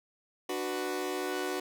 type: chord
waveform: sawtooth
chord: B minor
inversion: first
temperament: equal with one note detuned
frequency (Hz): 295.9 / 370 / 493.9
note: D4 / F#4 / B4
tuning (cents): +13 / 0 / 0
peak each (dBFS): -34 / -30 / -35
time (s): 0.49-1.6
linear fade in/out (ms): 5
effects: none